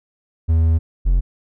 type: tone pair in turn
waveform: triangle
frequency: 81.3 / 44.23 Hz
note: E2 / F1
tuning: -23 / +23 cents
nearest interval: major seventh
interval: 1054 cents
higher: first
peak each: -10 dBFS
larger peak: neither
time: 0.48-0.79 / 1.05-1.21 s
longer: first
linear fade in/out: 20 ms
effects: none